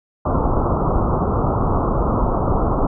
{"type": "low-pass noise", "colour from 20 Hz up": "pink", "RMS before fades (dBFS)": -18, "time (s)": [0.25, 2.87], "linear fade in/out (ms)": 5, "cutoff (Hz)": 1300, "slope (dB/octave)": 96, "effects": []}